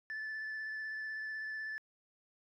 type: tone with vibrato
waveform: sine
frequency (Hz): 1747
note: A6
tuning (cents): -13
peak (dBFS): -36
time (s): 0.1-1.78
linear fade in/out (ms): 0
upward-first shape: square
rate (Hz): 16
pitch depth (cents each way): 11
effects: tanh soft clip ceiling -37 dBFS